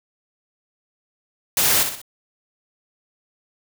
white noise with echo, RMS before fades -18 dBFS, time 1.57-1.83 s, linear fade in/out 2 ms, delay 62 ms, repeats 3, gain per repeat -7 dB, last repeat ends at 2.016 s, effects none

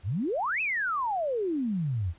sine exponential two-way sweep, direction up then down, 77.78 to 2671 to 77.78 Hz, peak -26 dBFS, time 0.03-2.14 s, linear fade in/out 50 ms, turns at 0.61 s, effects pink hiss -59 dBFS RMS until 2.18 s + resampled to 8000 Hz

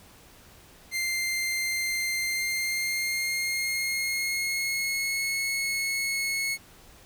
sawtooth tone with pitch glide, 2093 to 2186 Hz, C7 to C#7, 0 to -25 cents, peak -23 dBFS, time 0.91-6.58 s, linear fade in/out 50 ms, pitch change +75 cents, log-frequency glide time 2.22-5.28 s, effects pink hiss -53 dBFS RMS until 7.05 s

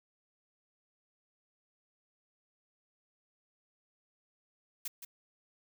blue noise with echo, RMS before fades -38 dBFS, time 4.85-4.88 s, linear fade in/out 5 ms, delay 170 ms, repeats 1, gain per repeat -8 dB, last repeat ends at 5.05 s, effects none

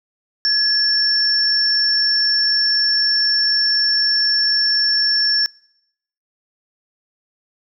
sine tone pair together, 1695 / 5422 Hz, G#6 / E8, +35 / +48 cents, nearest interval octave + minor sixth, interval 2013 cents, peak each -23 / -14 dBFS, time 0.45-5.46 s, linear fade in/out 0 ms, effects noise-tail reverb RT60 0.8 s tail -26 dB re dry

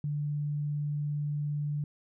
sine tone, 147.1 Hz, D3, 3 cents sharp, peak -29 dBFS, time 0.04-1.84 s, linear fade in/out 2 ms, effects none

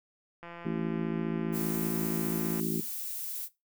click train, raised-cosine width 0.5 ms, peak -30 dBFS, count 372, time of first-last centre 0.43-2.6 s, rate 171 Hz
harmonic tone, 55 Hz, A1, in tune, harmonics 3 / 4 / 5 / 6 / 7, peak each -35 / -34 / -40 / -36 / -38 dBFS, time 0.65-2.81 s, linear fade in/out 5 ms
violet noise, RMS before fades -37 dBFS, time 1.52-3.49 s, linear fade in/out 50 ms
effects noise-tail reverb RT60 0.2 s tail -17 dB re dry

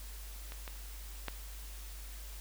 clicks, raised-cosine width 0.3 ms, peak -29 / -27 / -20 dBFS, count 3, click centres 0.521 / 0.678 / 1.283 s, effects added 50 Hz sine -44 dBFS peak until 2.4 s + white hiss -52 dBFS RMS until 2.4 s

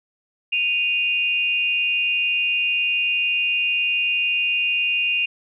sine tone pair together, 2484 / 2791 Hz, D#7 / F7, -3 / -2 cents, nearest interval major second, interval 201 cents, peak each -21 / -21 dBFS, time 0.52-5.26 s, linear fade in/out 10 ms, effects none

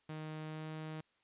sawtooth tone with pitch glide, 155.56 to 156.64 Hz, D#3 to D#3, 0 to +12 cents, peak -38 dBFS, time 0.09-1.01 s, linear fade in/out 5 ms, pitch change +12 cents, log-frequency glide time 0.46-0.67 s, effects white hiss -75 dBFS RMS until 1.23 s + resampled to 8000 Hz

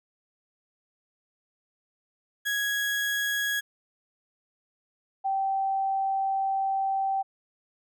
35% pulse / sine tone pair in turn, 1661.2 / 776.8 Hz, G#6 / G5, 0 / -16 cents, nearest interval octave + minor second, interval 1316 cents, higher first, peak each -24 dBFS, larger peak neither, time 2.45-3.61 / 5.24-7.23 s, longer second, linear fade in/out 20 ms, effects none

